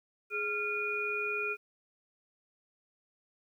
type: tone cluster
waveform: sine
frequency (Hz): 418.2 / 1388 / 2447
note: G#4 / F6 / D#7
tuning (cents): +12 / -11 / -29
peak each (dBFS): -37 / -37 / -33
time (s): 0.3-1.57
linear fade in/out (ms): 50
effects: 11-bit